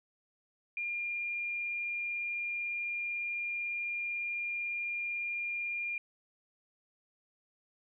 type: tone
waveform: sine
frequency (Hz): 2406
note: D7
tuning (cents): +41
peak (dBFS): -33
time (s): 0.77-5.98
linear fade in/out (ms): 2
effects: none